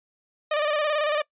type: tone with vibrato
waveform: sawtooth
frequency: 601 Hz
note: D5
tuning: 40 cents sharp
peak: -18 dBFS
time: 0.51-1.22 s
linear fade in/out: 5 ms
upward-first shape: square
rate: 18 Hz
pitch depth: 45 cents each way
effects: noise-tail reverb RT60 0.1 s tail -23 dB re dry + resampled to 8000 Hz